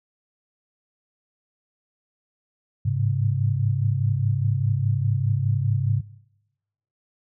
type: tone cluster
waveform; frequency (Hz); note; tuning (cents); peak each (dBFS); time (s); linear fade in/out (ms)
sine; 103.1 / 108 / 134.8; G#2 / A2 / C#3; -12 / -32 / -48; -23 / -29 / -23; 2.85-6.01; 10
effects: noise-tail reverb RT60 1.0 s tail -22 dB re dry